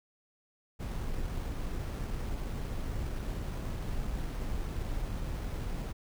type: noise with sample-and-hold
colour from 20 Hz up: brown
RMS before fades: -35 dBFS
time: 0.79-5.93 s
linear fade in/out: 20 ms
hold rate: 7350 Hz
effects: none